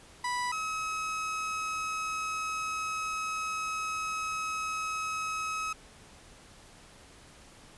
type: tone pair in turn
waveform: 30% pulse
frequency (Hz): 985 / 1280.3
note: B5 / D#6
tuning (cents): -5 / +49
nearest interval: perfect fourth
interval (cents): 454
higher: second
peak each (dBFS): -27 / -29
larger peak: first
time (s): 0.24-0.52 / 0.52-5.73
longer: second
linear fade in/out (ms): 5
effects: pink hiss -54 dBFS RMS until 7.77 s + resampled to 24000 Hz